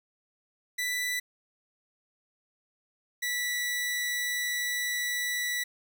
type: tone pair in turn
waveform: sawtooth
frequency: 1978 / 1958.7 Hz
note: B6 / B6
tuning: +2 / -15 cents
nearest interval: unison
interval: 17 cents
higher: first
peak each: -25 dBFS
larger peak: neither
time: 0.78-1.2 / 3.22-5.64 s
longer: second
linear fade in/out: 10 ms
effects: none